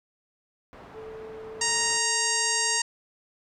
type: low-pass noise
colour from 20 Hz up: white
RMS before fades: -47 dBFS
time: 0.73-1.98 s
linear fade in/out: 0 ms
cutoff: 1000 Hz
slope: 12 dB/octave
type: tone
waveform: sine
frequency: 440 Hz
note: A4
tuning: in tune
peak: -38 dBFS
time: 0.93-2.81 s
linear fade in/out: 50 ms
type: harmonic tone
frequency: 932.3 Hz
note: A#5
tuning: in tune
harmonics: 1 / 2 / 3 / 4 / 5 / 6 / 7 / 8 / 9 / 10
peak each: -33 / -30 / -34 / -40 / -30 / -33 / -30 / -31 / -33 / -40 dBFS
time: 1.61-2.82 s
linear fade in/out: 5 ms
effects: none